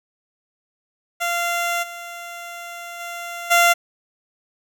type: tone with level steps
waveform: 15% pulse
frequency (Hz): 691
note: F5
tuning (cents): -19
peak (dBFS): -14 / -26 / -23 / -6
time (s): 1.2-3.74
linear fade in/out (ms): 20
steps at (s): 1.82 / 2.99 / 3.5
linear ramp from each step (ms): 20
effects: none